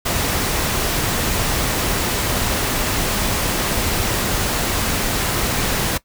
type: noise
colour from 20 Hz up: pink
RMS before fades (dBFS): -20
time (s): 0.05-5.98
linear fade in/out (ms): 10
effects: noise-tail reverb RT60 0.1 s tail -19 dB re dry